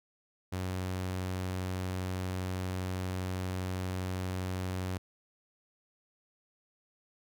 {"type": "tone", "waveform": "sawtooth", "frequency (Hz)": 92.5, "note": "F#2", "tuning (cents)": 0, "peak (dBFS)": -29, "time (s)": [0.52, 4.98], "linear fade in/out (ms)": 10, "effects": []}